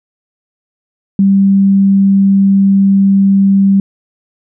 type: tone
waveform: sine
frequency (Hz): 196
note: G3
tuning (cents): 0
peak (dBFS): -5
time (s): 1.19-3.8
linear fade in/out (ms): 2
effects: none